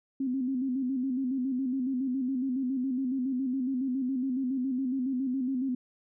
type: tone with vibrato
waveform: sine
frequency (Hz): 259.8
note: C4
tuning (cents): -12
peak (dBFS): -27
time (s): 0.2-5.75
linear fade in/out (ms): 5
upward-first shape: square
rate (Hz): 7.2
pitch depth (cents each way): 66
effects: none